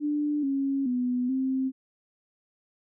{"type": "tone with pitch steps", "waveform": "sine", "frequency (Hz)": [295.6, 274.1, 248.3, 263.2], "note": ["D4", "C#4", "B3", "C4"], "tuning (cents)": [11, -19, 9, 10], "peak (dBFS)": -24, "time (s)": [0, 1.72], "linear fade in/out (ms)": 50, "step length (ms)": 430, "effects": []}